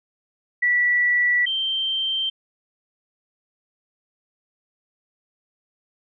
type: tone pair in turn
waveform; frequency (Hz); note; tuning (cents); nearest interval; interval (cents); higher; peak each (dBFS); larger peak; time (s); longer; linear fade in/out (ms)
sine; 1954 / 3135; B6 / G7; -19 / -1; minor sixth; 818; second; -16 / -21; first; 0.62-1.46 / 1.46-2.3; neither; 10
effects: none